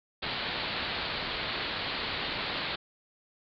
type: low-pass noise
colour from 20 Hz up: white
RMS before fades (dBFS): -34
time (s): 0.22-2.76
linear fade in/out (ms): 10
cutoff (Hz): 4500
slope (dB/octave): 96
effects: none